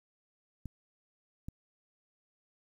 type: clicks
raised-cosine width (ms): 5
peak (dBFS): -28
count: 2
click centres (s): 0.657 / 1.485
effects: 10-bit